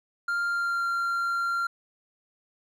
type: tone with pitch glide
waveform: triangle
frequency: 1396.9 to 1381.7 Hz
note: F6 to F6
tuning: 0 to -19 cents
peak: -23 dBFS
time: 0.28-1.67 s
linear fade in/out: 5 ms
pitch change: -19 cents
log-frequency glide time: 0.47-0.86 s
effects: none